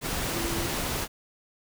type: tone in noise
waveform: sine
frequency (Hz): 338.3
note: E4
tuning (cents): +45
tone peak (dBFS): -33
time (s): 0.32-0.7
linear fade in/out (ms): 50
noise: pink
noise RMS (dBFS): -30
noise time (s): 0.01-1.08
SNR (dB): -6
effects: none